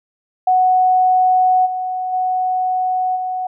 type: tone with level steps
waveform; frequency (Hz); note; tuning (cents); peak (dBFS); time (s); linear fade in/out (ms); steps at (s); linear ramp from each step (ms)
sine; 740; F#5; 0; -10 / -19 / -15 / -19; 0.47-3.47; 5; 1.65 / 2.12 / 3.15; 20
effects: none